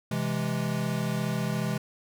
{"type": "chord", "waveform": "square", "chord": "C augmented", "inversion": "none", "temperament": "equal with one note detuned", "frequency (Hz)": [130.81, 165.29, 207.7], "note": ["C3", "E3", "G#3"], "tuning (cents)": [0, 5, 0], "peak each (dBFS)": -32, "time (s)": [0.11, 1.78], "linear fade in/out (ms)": 5, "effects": []}